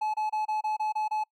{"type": "tone bursts", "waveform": "triangle", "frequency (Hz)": 858, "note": "A5", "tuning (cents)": -44, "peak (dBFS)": -24, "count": 8, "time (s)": [0.01, 1.239], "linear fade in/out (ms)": 10, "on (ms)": 130, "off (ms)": 27, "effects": ["noise-tail reverb RT60 0.1 s tail -26 dB re dry"]}